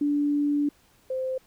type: tone pair in turn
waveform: sine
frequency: 290.5 / 519.9 Hz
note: D4 / C5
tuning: -19 / -11 cents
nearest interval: minor seventh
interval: 1008 cents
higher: second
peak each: -21 / -26 dBFS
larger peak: first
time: 0.01-0.69 / 1.1-1.38 s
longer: first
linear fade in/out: 5 ms
effects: pink hiss -61 dBFS RMS until 1.46 s